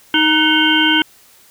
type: harmonic tone with a mistuned harmonic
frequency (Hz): 312.2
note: D#4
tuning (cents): +6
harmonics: 1 / 3 / 5 / 7 / 9 / 10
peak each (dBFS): -16 / -21 / -16 / -21 / -19 / -16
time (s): 0.14-1.02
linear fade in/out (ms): 2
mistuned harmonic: 5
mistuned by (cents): -64
effects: white hiss -48 dBFS RMS until 1.5 s